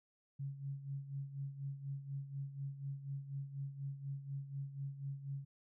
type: tone with tremolo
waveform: sine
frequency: 138.59 Hz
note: C#3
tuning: in tune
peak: -38 dBFS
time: 0.39-5.45 s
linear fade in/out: 10 ms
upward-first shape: sine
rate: 4.1 Hz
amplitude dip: 70%
effects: none